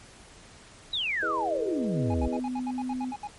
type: exponential sweep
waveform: sine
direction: down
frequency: 3973 to 59 Hz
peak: -26 dBFS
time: 0.93-2.28 s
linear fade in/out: 5 ms
type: chord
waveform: sine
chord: E major seventh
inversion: none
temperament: equal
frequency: 329.6 / 415.3 / 493.9 / 622.3 Hz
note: E4 / G#4 / B4 / D#5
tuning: 0 / 0 / 0 / 0 cents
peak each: -36 dBFS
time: 1.22-2.4 s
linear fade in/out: 10 ms
type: tone with pitch glide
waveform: sine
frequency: 252.1 to 254 Hz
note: B3 to B3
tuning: +36 to +49 cents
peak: -29 dBFS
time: 1.93-3.14 s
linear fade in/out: 50 ms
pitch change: +13 cents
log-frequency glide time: 2.62-2.88 s
type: tone bursts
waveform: triangle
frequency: 830.6 Hz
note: G#5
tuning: in tune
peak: -30 dBFS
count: 11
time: 2.1-3.274 s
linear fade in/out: 5 ms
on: 44 ms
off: 69 ms
effects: pink hiss -51 dBFS RMS until 3.38 s + MP3 48 kbps